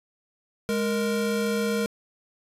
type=tone pair together; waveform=square; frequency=207.7 / 466.2 Hz; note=G#3 / A#4; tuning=0 / 0 cents; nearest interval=octave + major second; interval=1400 cents; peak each=-27 dBFS; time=0.69-1.86 s; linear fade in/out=0 ms; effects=resampled to 32000 Hz + 10-bit

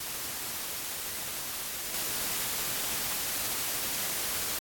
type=noise with level steps; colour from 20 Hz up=white; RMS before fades=-36 / -32 dBFS; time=0-4.59 s; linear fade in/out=5 ms; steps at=1.94 s; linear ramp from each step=2 ms; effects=AAC 64 kbps

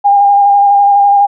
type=tone with vibrato; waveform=sine; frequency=806 Hz; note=G5; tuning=48 cents sharp; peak=-4 dBFS; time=0.04-1.27 s; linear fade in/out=20 ms; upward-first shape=square; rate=12 Hz; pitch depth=15 cents each way; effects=none

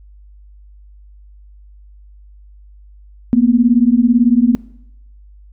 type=beating tone pair; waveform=sine; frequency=230 / 248 Hz; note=A#3 / B3; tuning=-23 / +7 cents; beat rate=18 Hz; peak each=-11 dBFS; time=3.33-4.55 s; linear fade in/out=0 ms; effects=noise-tail reverb RT60 0.8 s tail -23 dB re dry + added 50 Hz sine -39 dBFS peak until 5.52 s

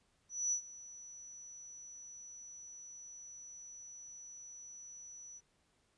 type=tone with ADSR envelope; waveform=sine; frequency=5920 Hz; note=F#8; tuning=in tune; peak=-30 dBFS; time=0.29-5.41 s; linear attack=230 ms; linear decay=89 ms; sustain=-19 dB; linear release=40 ms; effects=pink hiss -75 dBFS RMS until 5.97 s + resampled to 22050 Hz

